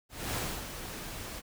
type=noise with ADSR envelope; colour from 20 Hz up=pink; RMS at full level=-33 dBFS; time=0.09-1.42 s; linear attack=260 ms; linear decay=280 ms; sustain=-8 dB; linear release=39 ms; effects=none